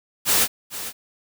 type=noise with echo; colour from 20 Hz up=white; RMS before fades=-18 dBFS; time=0.25-0.48 s; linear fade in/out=50 ms; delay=450 ms; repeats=1; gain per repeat=-13 dB; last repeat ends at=0.93 s; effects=none